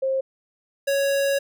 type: tone pair in turn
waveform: sine / square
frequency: 532 / 555.2 Hz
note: C5 / C#5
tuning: +29 / +3 cents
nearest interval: minor second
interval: 74 cents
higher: second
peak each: -20 dBFS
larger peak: neither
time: 0.02-0.21 / 0.87-1.39 s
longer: second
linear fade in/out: 10 ms
effects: none